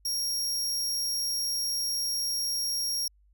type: tone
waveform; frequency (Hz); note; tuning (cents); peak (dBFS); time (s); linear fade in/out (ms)
sawtooth; 5588; F8; 0; -25; 0.05-3.08; 5
effects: added 50 Hz sine -59 dBFS peak until 3.33 s